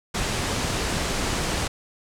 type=low-pass noise; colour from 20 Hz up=pink; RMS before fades=-26 dBFS; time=0.14-1.68 s; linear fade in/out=10 ms; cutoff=9100 Hz; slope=24 dB/octave; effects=none